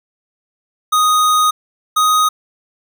square tone pair in turn, 1244.5 / 1250.3 Hz, D#6 / D#6, 0 / +8 cents, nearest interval unison, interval 8 cents, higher second, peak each -11 dBFS, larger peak neither, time 0.92-1.51 / 1.96-2.29 s, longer first, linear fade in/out 10 ms, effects none

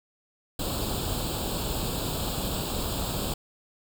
pink noise with comb filter, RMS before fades -30 dBFS, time 0.59-3.34 s, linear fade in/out 5 ms, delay 0.25 ms, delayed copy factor +0.85, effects none

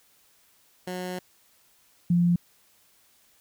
15% pulse / sine tone pair in turn, 181.9 / 173.79 Hz, F#3 / F3, -29 / -8 cents, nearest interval minor second, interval 79 cents, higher first, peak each -25 / -18 dBFS, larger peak second, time 0.87-1.19 / 2.1-2.36 s, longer first, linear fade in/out 5 ms, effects white hiss -62 dBFS RMS until 3.4 s

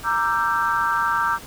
sine chord, E half-diminished seventh, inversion second, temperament equal with one note detuned, 932.3 / 1174.7 / 1343.1 / 1568 Hz, Bb5 / D6 / E6 / G6, 0 / 0 / +32 / 0 cents, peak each -24 dBFS, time 0.03-1.39 s, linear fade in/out 50 ms, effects pink hiss -40 dBFS RMS until 1.46 s

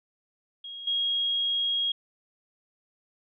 sine tone with level steps, 3279 Hz, G#7, 23 cents flat, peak -37 / -24 dBFS, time 0.64-1.92 s, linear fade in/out 5 ms, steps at 0.87 s, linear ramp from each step 5 ms, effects none

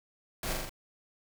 pink noise with echo, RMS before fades -35 dBFS, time 0.43-0.53 s, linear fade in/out 2 ms, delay 41 ms, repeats 4, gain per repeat -2 dB, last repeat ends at 0.694 s, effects none

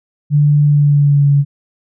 sine tone with pitch glide, 146.83 to 142.07 Hz, D3 to C#3, 0 to +43 cents, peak -7 dBFS, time 0.3-1.45 s, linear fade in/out 50 ms, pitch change -57 cents, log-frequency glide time 0.65-1.28 s, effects none

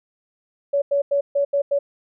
sine tone bursts at uneven times, 565 Hz, C#5, 33 cents sharp, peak -16 dBFS, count 6, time 0.73-0.82 / 0.91-1.02 / 1.11-1.21 / 1.35-1.45 / 1.53-1.62 / 1.71-1.79 s, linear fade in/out 10 ms, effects none

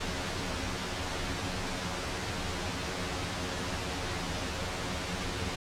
pink noise with comb filter, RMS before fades -34 dBFS, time 0-5.56 s, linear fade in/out 10 ms, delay 11 ms, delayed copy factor +0.9, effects low-pass 6000 Hz 12 dB/octave

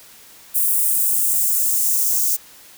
violet noise with high-pass filter sweep, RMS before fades -18 dBFS, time 0.54-2.37 s, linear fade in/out 20 ms, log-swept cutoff 9700 to 6100 Hz, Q 1.9, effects white hiss -45 dBFS RMS until 2.77 s

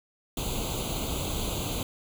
pink noise with comb filter, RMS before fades -31 dBFS, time 0.37-1.83 s, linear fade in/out 2 ms, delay 0.28 ms, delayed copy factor +0.95, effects none

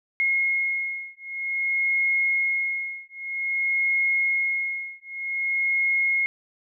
sine beating tone pair, 2157 / 2157.52 Hz, C#7 / C#7, -48 / -47 cents, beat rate 0.52 Hz, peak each -25 dBFS, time 0.2-6.26 s, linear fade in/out 0 ms, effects none

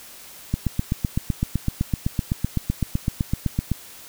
click train, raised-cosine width 5 ms, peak -8 dBFS, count 26, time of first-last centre 0.54-3.717 s, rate 7.87 Hz, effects white hiss -43 dBFS RMS until 4.08 s

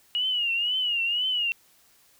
sine tone with vibrato, 2883 Hz, F#7, 46 cents flat, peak -23 dBFS, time 0.15-1.52 s, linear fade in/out 0 ms, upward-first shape triangle, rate 2 Hz, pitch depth 120 cents each way, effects white hiss -60 dBFS RMS until 2.19 s

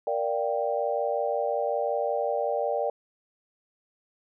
sine chord, G minor seventh, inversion first, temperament equal, 466.2 / 587.3 / 698.5 / 784 Hz, Bb4 / D5 / F5 / G5, 0 / 0 / 0 / 0 cents, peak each -30 / -28 / -33 / -31 dBFS, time 0.07-2.9 s, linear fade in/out 2 ms, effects none

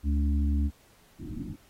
harmonic tone, 71.8 Hz, D2, 39 cents flat, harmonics 1 / 3 / 4, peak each -23 / -33 / -35 dBFS, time 0.03-0.71 s, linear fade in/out 50 ms
white low-pass noise, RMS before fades -37 dBFS, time 1.18-1.57 s, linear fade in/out 50 ms, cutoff 330 Hz, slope 96 dB/octave
effects pink hiss -61 dBFS RMS until 1.69 s + AAC 48 kbps

